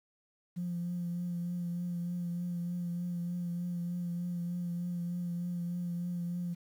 sine tone with vibrato, 174.61 Hz, F3, in tune, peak -32 dBFS, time 0.56-6.55 s, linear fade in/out 20 ms, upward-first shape triangle, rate 3.3 Hz, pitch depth 27 cents each way, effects tanh soft clip ceiling -28 dBFS + 10-bit

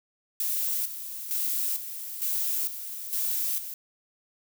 violet noise with tremolo, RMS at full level -28 dBFS, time 0.4-3.74 s, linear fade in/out 2 ms, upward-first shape square, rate 1.1 Hz, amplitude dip 65%, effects none

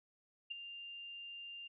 sine tone with ADSR envelope, 2794 Hz, F7, in tune, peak -37 dBFS, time 0.5-1.68 s, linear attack 14 ms, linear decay 13 ms, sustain -9 dB, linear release 13 ms, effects none

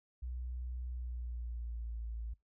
sine tone with pitch glide, 61.74 to 56.29 Hz, B1 to A1, 0 to +40 cents, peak -38 dBFS, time 0.22-2.34 s, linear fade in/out 10 ms, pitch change -160 cents, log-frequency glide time 0.9-2.06 s, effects noise-tail reverb RT60 0.2 s tail -24 dB re dry

